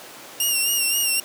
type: tone with vibrato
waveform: 10% pulse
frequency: 2794 Hz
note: F7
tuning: in tune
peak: -11 dBFS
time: 0.4-1.2 s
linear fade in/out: 2 ms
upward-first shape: sine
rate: 3.8 Hz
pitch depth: 50 cents each way
effects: pink hiss -40 dBFS RMS until 1.24 s + high-pass 300 Hz 12 dB/octave